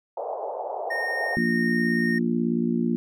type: band-pass noise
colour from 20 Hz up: white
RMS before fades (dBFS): -31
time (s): 0.17-1.36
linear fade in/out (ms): 5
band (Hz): 450 to 830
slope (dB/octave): 48
type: tone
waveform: triangle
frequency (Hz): 1845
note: A#6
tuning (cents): -18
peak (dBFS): -24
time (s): 0.9-2.19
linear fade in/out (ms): 10
type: harmonic tone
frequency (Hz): 58.27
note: A#1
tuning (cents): 0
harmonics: 3 / 4 / 5 / 6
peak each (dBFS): -28 / -23 / -32 / -29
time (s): 1.37-2.96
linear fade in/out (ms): 0
effects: none